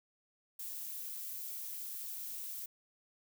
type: noise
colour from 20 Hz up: violet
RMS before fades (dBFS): -43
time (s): 0.59-2.66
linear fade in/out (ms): 5
effects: none